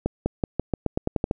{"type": "accelerating click train", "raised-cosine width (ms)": 2, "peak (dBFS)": -9, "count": 11, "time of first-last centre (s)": [0.06, 1.311], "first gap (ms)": 200, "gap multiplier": 0.89, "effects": []}